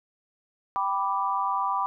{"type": "chord", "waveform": "sine", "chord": "G major", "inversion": "none", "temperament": "equal", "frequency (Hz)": [784, 987.8, 1174.7], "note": ["G5", "B5", "D6"], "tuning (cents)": [0, 0, 0], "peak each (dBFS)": [-30, -27, -28], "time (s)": [0.76, 1.86], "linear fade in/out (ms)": 0, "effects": []}